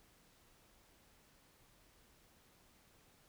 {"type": "silence", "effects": ["pink hiss -68 dBFS RMS until 3.28 s"]}